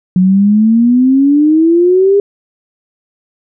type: exponential sweep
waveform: sine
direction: up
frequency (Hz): 180.6 to 407.2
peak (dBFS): -5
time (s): 0.16-2.2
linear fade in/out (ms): 2
effects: none